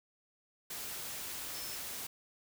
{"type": "tone in noise", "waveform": "sine", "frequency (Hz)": 5274, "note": "E8", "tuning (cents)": 0, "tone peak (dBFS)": -47, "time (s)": [1.54, 1.76], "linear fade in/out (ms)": 5, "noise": "white", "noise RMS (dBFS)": -42, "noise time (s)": [0.7, 2.07], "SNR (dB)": -8, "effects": []}